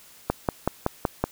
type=click train; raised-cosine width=1 ms; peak=-7 dBFS; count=6; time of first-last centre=0.3-1.24 s; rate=5.32 Hz; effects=white hiss -51 dBFS RMS until 1.31 s